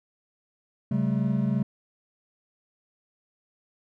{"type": "tone cluster", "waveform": "triangle", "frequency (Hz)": [135.9, 192.4, 215.1], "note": ["C#3", "G3", "A3"], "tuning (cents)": [-34, -32, -39], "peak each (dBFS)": -25, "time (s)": [0.91, 1.63], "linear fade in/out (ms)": 5, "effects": []}